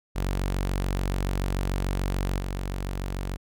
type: tone with level steps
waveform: sawtooth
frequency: 46.89 Hz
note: F#1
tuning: 24 cents sharp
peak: -21 / -25 dBFS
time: 0.15-3.37 s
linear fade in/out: 20 ms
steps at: 2.38 s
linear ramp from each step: 10 ms
effects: none